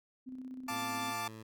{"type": "tone with tremolo", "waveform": "sine", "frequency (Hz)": 257.1, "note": "C4", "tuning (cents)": -30, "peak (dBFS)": -40, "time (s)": [0.26, 1.13], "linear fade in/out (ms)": 20, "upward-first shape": "square", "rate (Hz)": 16, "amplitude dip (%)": 40}
{"type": "chord", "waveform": "sawtooth", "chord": "D minor", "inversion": "first", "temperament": "equal", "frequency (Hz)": [698.5, 880, 1174.7], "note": ["F5", "A5", "D6"], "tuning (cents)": [0, 0, 0], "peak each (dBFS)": [-40, -35, -35], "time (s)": [0.68, 1.28], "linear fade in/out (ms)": 5}
{"type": "tone with vibrato", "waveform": "15% pulse", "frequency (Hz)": 111.8, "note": "A2", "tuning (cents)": 28, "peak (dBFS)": -40, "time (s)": [0.7, 1.43], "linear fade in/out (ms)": 10, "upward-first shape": "square", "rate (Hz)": 2.6, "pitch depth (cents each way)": 24}
{"effects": []}